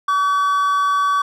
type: tone pair together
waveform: triangle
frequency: 1141 / 1523 Hz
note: C#6 / F#6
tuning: +50 / +50 cents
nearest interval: perfect fourth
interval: 500 cents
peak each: -13 / -24 dBFS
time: 0.08-1.22 s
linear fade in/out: 5 ms
effects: none